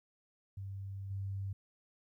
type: tone with level steps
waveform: sine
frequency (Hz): 97.8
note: G2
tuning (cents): -4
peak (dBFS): -40 / -36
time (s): 0.57-1.53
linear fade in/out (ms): 5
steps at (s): 1.1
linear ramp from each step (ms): 10
effects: 13-bit